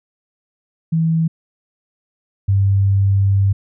sine tone pair in turn, 162.7 / 98.4 Hz, E3 / G2, -22 / +7 cents, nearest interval major sixth, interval 871 cents, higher first, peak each -13 / -11 dBFS, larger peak second, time 0.92-1.28 / 2.48-3.53 s, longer second, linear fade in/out 10 ms, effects none

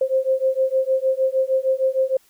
sine beating tone pair, 523.3 / 529.8 Hz, C5 / C5, 0 / +22 cents, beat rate 6.5 Hz, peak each -20 dBFS, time 0.01-2.17 s, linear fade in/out 5 ms, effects white hiss -58 dBFS RMS until 2.29 s

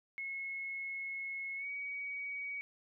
sine tone with pitch glide, 2179 to 2258 Hz, C#7 to C#7, -30 to +31 cents, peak -38 dBFS, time 0.18-2.61 s, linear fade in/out 0 ms, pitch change +61 cents, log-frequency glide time 1.56-1.68 s, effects none

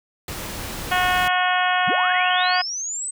pink noise, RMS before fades -31 dBFS, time 0.28-1.28 s, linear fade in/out 2 ms
harmonic tone, 363.9 Hz, F#4, 29 cents flat, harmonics 2 / 3 / 4 / 5 / 6 / 7 / 8 / 9, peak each -21 / -25 / -24 / -25 / -31 / -29 / -30 / -31 dBFS, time 0.91-2.62 s, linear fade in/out 10 ms
sine linear sweep, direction up, 87.31 to 8290 Hz, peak -25 dBFS, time 1.87-3.11 s, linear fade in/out 10 ms
effects none

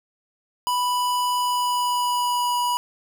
square tone with pitch glide, 987.8 to 975.3 Hz, B5 to B5, 0 to -22 cents, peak -21 dBFS, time 0.67-2.77 s, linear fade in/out 0 ms, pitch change -22 cents, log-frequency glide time 1.35-2.57 s, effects none

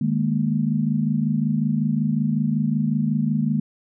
sine chord, D# suspended fourth, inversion none, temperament equal with one note detuned, 152.98 / 207.7 / 233.1 Hz, D#3 / G#3 / A#3, -29 / 0 / 0 cents, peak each -23 dBFS, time 0.01-3.6 s, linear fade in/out 5 ms, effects none

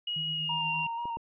sine tone with pitch glide, 2896 to 2772 Hz, F#7 to F7, -38 to -14 cents, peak -30 dBFS, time 0.07-0.87 s, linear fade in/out 5 ms, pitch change -76 cents, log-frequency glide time 0.32-0.71 s
sine tone with tremolo, 157.9 Hz, D#3, 26 cents sharp, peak -37 dBFS, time 0.16-0.87 s, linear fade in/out 5 ms, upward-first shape sine, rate 8.4 Hz, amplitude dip 40%
triangle tone with vibrato, 936 Hz, A#5, 7 cents sharp, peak -30 dBFS, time 0.49-1.17 s, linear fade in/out 5 ms, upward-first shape square, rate 4.1 Hz, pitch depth 20 cents each way
clicks, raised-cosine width 2 ms, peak -30 dBFS, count 2, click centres 1.055 / 1.17 s
effects resampled to 8000 Hz

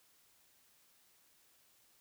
silence, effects white hiss -69 dBFS RMS until 2 s

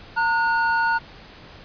triangle tone pair together, 913.7 / 1449 Hz, A#5 / F#6, -35 / -37 cents, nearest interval minor sixth, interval 798 cents, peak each -19 dBFS, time 0.16-0.99 s, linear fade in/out 20 ms, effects pink hiss -44 dBFS RMS until 1.64 s + resampled to 11025 Hz

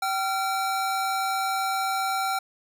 square tone pair together, 771 / 1373.8 Hz, G5 / F6, -29 / -29 cents, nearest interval minor seventh, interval 1000 cents, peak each -27 / -29 dBFS, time 0.02-2.39 s, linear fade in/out 5 ms, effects none

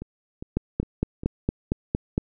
two click trains, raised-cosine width 3 ms, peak -9 / -21 dBFS, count 8 / 4, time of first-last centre 0.57-2.179 / 0.02-1.235 s, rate 4.35 / 2.47 Hz, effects none

